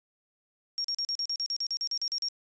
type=tone bursts; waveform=sine; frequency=5560 Hz; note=F8; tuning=9 cents flat; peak=-28 dBFS; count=15; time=0.78-2.285 s; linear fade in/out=0 ms; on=63 ms; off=40 ms; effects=resampled to 16000 Hz